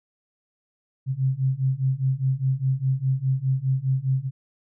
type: beating tone pair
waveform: sine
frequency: 130 / 134.9 Hz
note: C3 / C#3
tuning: -11 / -47 cents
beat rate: 4.9 Hz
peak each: -24 / -23 dBFS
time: 1.06-4.31 s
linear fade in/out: 50 ms
effects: none

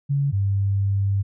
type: tone pair in turn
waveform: sine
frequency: 140.6 / 98.92 Hz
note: C#3 / G2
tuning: +25 / +16 cents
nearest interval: tritone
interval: 609 cents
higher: first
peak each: -18 dBFS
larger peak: neither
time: 0.09-0.32 / 0.32-1.23 s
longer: second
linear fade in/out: 20 ms
effects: none

